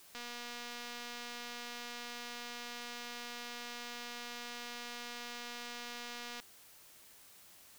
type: click train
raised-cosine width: 0.2 ms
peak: -28 dBFS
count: 1501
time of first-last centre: 0.15-6.4 s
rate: 240 Hz
effects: white hiss -59 dBFS RMS until 7.78 s